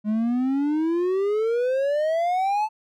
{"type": "exponential sweep", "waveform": "triangle", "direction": "up", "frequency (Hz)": [207.7, 880], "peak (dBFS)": -18, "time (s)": [0.04, 2.69], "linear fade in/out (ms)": 50, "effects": []}